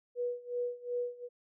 sine tone with tremolo, 487.3 Hz, B4, 23 cents flat, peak -30 dBFS, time 0.15-1.29 s, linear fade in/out 50 ms, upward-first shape sine, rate 2.7 Hz, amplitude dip 90%, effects none

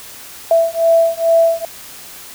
sine beating tone pair, 662 / 664.3 Hz, E5 / E5, +7 / +13 cents, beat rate 2.3 Hz, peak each -13 dBFS, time 0.51-1.65 s, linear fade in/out 2 ms, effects white hiss -35 dBFS RMS until 2.34 s

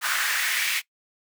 pink noise with high-pass filter sweep, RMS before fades -25 dBFS, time 0.01-0.82 s, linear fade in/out 50 ms, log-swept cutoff 1400 to 2300 Hz, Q 2.9, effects noise-tail reverb RT60 0.1 s tail -20 dB re dry

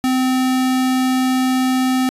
square tone, 257.7 Hz, C4, 26 cents flat, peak -15 dBFS, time 0.04-2.09 s, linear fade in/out 0 ms, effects resampled to 32000 Hz

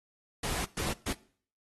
pink noise bursts at uneven times, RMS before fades -34 dBFS, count 3, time 0.43-0.65 / 0.77-0.93 / 1.06-1.13 s, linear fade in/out 5 ms, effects noise-tail reverb RT60 0.5 s tail -20 dB re dry + AAC 32 kbps

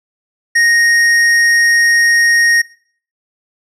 triangle tone with hard clipping, 1864.7 Hz, A#6, in tune, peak -10 dBFS, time 0.55-2.62 s, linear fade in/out 10 ms, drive 16 dB, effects noise-tail reverb RT60 0.5 s tail -19 dB re dry + low-pass 10000 Hz 12 dB/octave

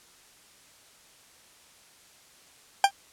40% pulse tone with exponential decay, 794 Hz, G5, 22 cents sharp, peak -11 dBFS, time 2.84-2.91 s, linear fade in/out 2 ms, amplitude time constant 15 ms, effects white hiss -56 dBFS RMS until 3.12 s + low-pass 10000 Hz 12 dB/octave

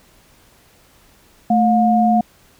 sine tone pair together, 220 / 714.8 Hz, A3 / F5, 0 / +40 cents, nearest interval octave + minor sixth, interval 2040 cents, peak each -14 dBFS, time 1.5-2.21 s, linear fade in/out 5 ms, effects pink hiss -52 dBFS RMS until 2.59 s

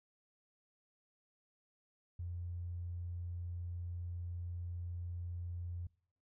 triangle tone with tanh clipping, 87.31 Hz, F2, in tune, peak -39 dBFS, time 2.19-5.87 s, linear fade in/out 5 ms, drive 3 dB, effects noise-tail reverb RT60 0.6 s tail -24 dB re dry

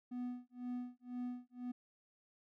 triangle tone with tremolo, 246.9 Hz, B3, in tune, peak -36 dBFS, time 0.11-1.72 s, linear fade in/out 10 ms, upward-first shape sine, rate 2 Hz, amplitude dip 100%, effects none

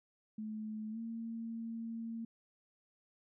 sine tone with pitch glide, 216 to 228.1 Hz, A3 to A#3, -32 to -37 cents, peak -39 dBFS, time 0.38-2.25 s, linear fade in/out 5 ms, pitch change +95 cents, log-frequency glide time 0.91-0.98 s, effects none

